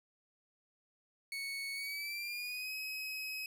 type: tone with pitch glide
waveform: 30% pulse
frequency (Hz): 2217 to 2547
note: C#7 to D#7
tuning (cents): 0 to +40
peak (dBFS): -36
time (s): 1.32-3.46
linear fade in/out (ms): 2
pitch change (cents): +240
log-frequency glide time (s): 1.74-2.74
effects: none